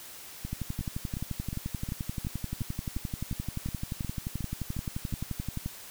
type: two click trains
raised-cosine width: 5 ms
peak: -20 / -22 dBFS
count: 60 / 14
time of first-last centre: 0.53-5.66 / 0.45-5.126 s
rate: 11.5 / 2.78 Hz
effects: white hiss -46 dBFS RMS until 5.9 s